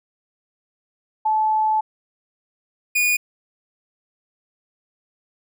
sine / 45% pulse tone pair in turn, 867 / 2452 Hz, A5 / D#7, -26 / -26 cents, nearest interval octave + tritone, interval 1800 cents, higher second, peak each -16 dBFS, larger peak neither, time 1.25-1.81 / 2.95-3.17 s, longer first, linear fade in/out 10 ms, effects none

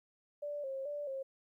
sine tone with vibrato, 560 Hz, C#5, 18 cents sharp, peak -37 dBFS, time 0.42-1.23 s, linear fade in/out 10 ms, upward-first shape square, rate 2.3 Hz, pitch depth 73 cents each way, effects 13-bit

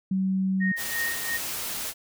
sine tone, 190 Hz, F#3, 46 cents sharp, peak -22 dBFS, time 0.11-0.72 s, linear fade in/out 5 ms
sine tone with tremolo, 1856 Hz, A#6, 8 cents flat, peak -25 dBFS, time 0.6-1.38 s, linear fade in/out 20 ms, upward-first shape sine, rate 2.9 Hz, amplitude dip 80%
white noise, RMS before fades -32 dBFS, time 0.76-1.94 s, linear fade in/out 50 ms
effects none

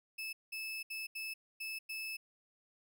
35% pulse tone bursts at uneven times, 2613 Hz, E7, 16 cents flat, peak -38 dBFS, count 6, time 0.18-0.33 / 0.52-0.83 / 0.9-1.07 / 1.15-1.34 / 1.6-1.79 / 1.89-2.17 s, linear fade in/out 10 ms, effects none

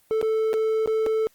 triangle tone with dropouts, 440 Hz, A4, in tune, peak -18 dBFS, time 0.11-1.27 s, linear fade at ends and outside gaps 0 ms, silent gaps 0.214-0.227 / 0.531-0.539 / 0.86-0.875 / 1.063-1.067 s, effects white hiss -61 dBFS RMS until 1.34 s + Opus 32 kbps

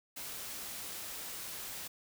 white noise, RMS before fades -43 dBFS, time 0.16-1.88 s, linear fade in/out 10 ms, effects none

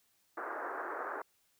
white band-pass noise, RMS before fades -40 dBFS, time 0.37-1.22 s, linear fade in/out 5 ms, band 320 to 1600 Hz, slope 48 dB/octave, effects white hiss -73 dBFS RMS until 1.59 s

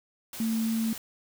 sine tone in noise, 224.6 Hz, A3, 36 cents sharp, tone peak -25 dBFS, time 0.4-0.93 s, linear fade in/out 2 ms, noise white, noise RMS -40 dBFS, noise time 0.33-0.98 s, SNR +12 dB, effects none

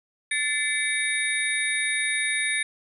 sine tone cluster, 1756 / 2069 / 2288 / 3721 / 9440 Hz, A6 / C7 / D7 / A#7 / D9, -4 / -20 / -46 / -4 / +8 cents, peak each -28 / -31 / -28 / -31 / -30 dBFS, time 0.31-2.63 s, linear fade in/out 5 ms, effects none

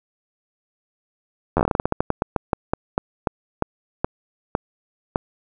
slowing click train, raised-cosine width 1 ms, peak -4 dBFS, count 24, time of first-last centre 1.57-5.159 s, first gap 11 ms, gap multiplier 1.2, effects none

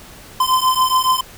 square beating tone pair, 1026 / 1033.1 Hz, C6 / C6, -34 / -22 cents, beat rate 7.1 Hz, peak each -17 dBFS, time 0.4-1.21 s, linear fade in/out 5 ms, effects pink hiss -40 dBFS RMS until 1.37 s

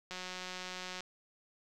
click train, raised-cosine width 0.2 ms, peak -25 dBFS, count 165, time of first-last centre 0.11-1.006 s, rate 183 Hz, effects none

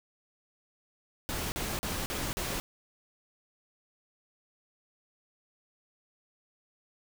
pink noise bursts, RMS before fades -34 dBFS, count 5, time 1.29-2.6 s, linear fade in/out 0 ms, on 230 ms, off 40 ms, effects none

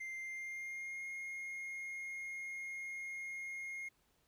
triangle tone with pitch glide, 2093 to 2141 Hz, C7 to C7, 0 to +39 cents, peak -40 dBFS, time 0-3.89 s, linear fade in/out 10 ms, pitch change +39 cents, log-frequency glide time 0.2-1.05 s, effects pink hiss -75 dBFS RMS until 4.27 s

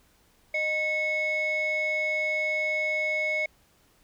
sine tone pair together, 616 / 2195 Hz, D#5 / C#7, -17 / -18 cents, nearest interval octave + minor seventh, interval 2199 cents, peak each -29 / -24 dBFS, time 0.54-3.46 s, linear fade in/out 5 ms, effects tanh soft clip ceiling -21 dBFS + pink hiss -63 dBFS RMS until 4.03 s

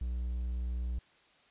triangle tone, 60.9 Hz, B1, 24 cents flat, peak -30 dBFS, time 0.01-0.99 s, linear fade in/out 5 ms, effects white hiss -64 dBFS RMS until 1.5 s + resampled to 8000 Hz

